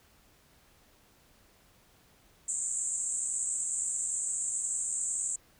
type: band-pass noise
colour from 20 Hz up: white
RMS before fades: -33 dBFS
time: 2.48-5.36 s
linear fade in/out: 5 ms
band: 7200 to 8300 Hz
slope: 96 dB/octave
effects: pink hiss -63 dBFS RMS until 5.59 s